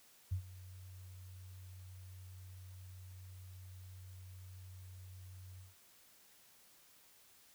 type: tone with ADSR envelope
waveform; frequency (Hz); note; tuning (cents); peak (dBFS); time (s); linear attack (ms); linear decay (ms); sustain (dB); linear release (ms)
sine; 92.5; F#2; 0; -32; 0.31-5.75; 14; 93; -18; 160
effects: white hiss -65 dBFS RMS until 7.54 s